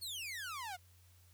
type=exponential sweep; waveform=sawtooth; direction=down; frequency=4509 to 692 Hz; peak=-38 dBFS; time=0.01-0.77 s; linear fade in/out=20 ms; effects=added 89 Hz sine -62 dBFS peak until 1.33 s + white hiss -69 dBFS RMS until 1.33 s